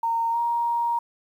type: tone with pitch glide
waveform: sine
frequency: 920 to 939.9 Hz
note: A#5 to A#5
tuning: -23 to +14 cents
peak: -21 dBFS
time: 0.03-0.99 s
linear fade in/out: 5 ms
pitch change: +37 cents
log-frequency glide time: 0.31-0.38 s
effects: 9-bit